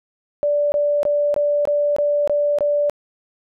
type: tone bursts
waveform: sine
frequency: 584 Hz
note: D5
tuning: 10 cents flat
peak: -15 dBFS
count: 8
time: 0.43-2.897 s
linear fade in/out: 0 ms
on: 290 ms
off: 21 ms
effects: none